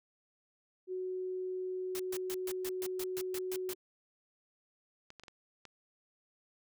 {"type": "tone", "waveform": "sine", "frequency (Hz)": 370, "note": "F#4", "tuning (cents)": 0, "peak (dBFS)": -35, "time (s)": [0.87, 3.75], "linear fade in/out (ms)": 50}
{"type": "noise bursts", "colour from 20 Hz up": "white", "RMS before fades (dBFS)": -42, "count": 11, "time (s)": [1.95, 3.734], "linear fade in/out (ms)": 0, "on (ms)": 44, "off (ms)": 130}
{"type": "clicks", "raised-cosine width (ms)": 0.2, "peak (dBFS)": -33, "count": 5, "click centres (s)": [5.104, 5.197, 5.236, 5.282, 5.653]}
{"effects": []}